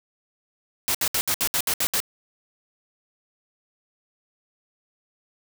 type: noise bursts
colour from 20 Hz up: white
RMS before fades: -23 dBFS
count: 9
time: 0.88-2.002 s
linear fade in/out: 0 ms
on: 66 ms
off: 66 ms
effects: none